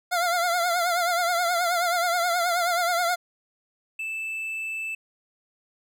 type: tone with vibrato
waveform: 25% pulse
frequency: 698.5 Hz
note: F5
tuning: in tune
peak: -18 dBFS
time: 0.11-3.16 s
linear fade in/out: 20 ms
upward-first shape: triangle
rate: 9.4 Hz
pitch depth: 82 cents each way
type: tone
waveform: triangle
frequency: 2637 Hz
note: E7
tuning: in tune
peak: -27 dBFS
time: 3.99-4.95 s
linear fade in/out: 5 ms
effects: none